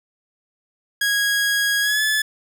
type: tone with pitch glide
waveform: sawtooth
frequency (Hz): 1650 to 1725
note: G#6 to A6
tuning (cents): -12 to -35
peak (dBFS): -14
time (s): 1.01-2.22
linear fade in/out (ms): 5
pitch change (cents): +77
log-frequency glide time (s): 1.81-2.02
effects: none